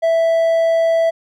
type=tone; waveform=triangle; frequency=659.3 Hz; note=E5; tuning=in tune; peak=-10 dBFS; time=0.02-1.11 s; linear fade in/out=20 ms; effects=none